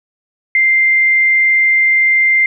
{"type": "tone", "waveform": "sine", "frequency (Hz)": 2093, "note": "C7", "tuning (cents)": 0, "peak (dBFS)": -8, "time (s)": [0.55, 2.46], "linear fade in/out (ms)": 2, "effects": []}